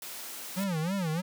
white high-pass noise, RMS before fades -41 dBFS, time 0.02-0.64 s, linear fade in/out 2 ms, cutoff 210 Hz, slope 12 dB/octave
square tone with vibrato, 176.1 Hz, F3, 15 cents sharp, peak -29 dBFS, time 0.56-1.22 s, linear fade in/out 20 ms, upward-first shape sine, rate 3.2 Hz, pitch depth 220 cents each way
effects none

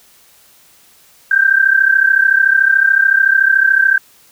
sine tone pair together, 1558 / 1591.7 Hz, G6 / G6, -11 / +26 cents, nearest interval unison, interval 37 cents, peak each -11 dBFS, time 1.31-3.98 s, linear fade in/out 5 ms, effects white hiss -48 dBFS RMS until 4.31 s

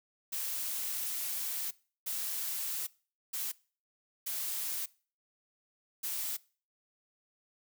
blue noise bursts at uneven times, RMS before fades -36 dBFS, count 5, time 0.32-1.71 / 2.06-2.87 / 3.33-3.52 / 4.26-4.86 / 6.03-6.37 s, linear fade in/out 10 ms, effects noise-tail reverb RT60 0.4 s tail -22 dB re dry

